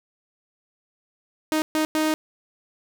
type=tone bursts at uneven times; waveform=sawtooth; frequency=311.1 Hz; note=D#4; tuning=in tune; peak=-16 dBFS; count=3; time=1.52-1.62 / 1.75-1.85 / 1.95-2.14 s; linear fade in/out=0 ms; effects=none